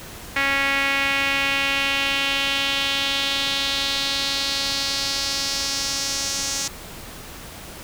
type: tone with band-pass filter sweep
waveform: sawtooth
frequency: 276 Hz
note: C#4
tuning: 7 cents flat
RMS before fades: -23 dBFS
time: 0.36-6.68 s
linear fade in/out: 5 ms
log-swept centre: 2100 to 6200 Hz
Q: 2.7
effects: pink hiss -38 dBFS RMS until 7.83 s